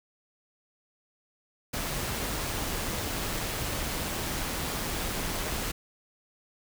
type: noise with amplitude modulation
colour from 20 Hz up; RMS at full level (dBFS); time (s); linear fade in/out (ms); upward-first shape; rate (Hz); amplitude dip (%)
pink; -31; 1.73-5.72; 10; sine; 166; 25
effects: none